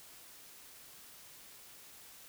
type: silence
effects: white hiss -55 dBFS RMS until 2.28 s